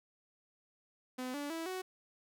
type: tone with pitch steps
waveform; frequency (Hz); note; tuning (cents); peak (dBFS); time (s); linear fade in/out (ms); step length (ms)
sawtooth; 254 / 288.4 / 327.5 / 371.9; B3 / D4 / E4 / F#4; +49 / -31 / -11 / +9; -34; 1.18-1.82; 10; 160
effects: none